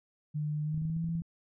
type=tone with pitch glide; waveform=sine; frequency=150.5 to 166.03 Hz; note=D3 to E3; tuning=+43 to +13 cents; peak=-30 dBFS; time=0.34-1.22 s; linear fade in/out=20 ms; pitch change=+170 cents; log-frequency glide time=0.62-1.04 s
type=clicks; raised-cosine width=5 ms; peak=-33 dBFS; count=10; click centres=0.745 / 0.777 / 0.818 / 0.853 / 0.899 / 0.966 / 1.043 / 1.089 / 1.153 / 1.218 s
effects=none